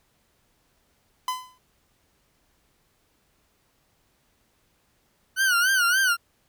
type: tone with exponential decay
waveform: 45% pulse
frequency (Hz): 1013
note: B5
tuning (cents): +44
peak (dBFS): -22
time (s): 1.28-1.58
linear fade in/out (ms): 2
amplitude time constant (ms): 65
type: tone with vibrato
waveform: 40% pulse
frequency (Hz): 1480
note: F#6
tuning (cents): 0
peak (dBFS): -18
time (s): 5.36-6.17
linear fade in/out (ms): 50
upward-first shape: sine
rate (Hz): 3.5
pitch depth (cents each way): 120
effects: pink hiss -67 dBFS RMS until 6.48 s